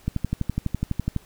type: click train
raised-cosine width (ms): 5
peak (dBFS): -11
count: 14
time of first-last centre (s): 0.08-1.163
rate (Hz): 12
effects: pink hiss -54 dBFS RMS until 1.25 s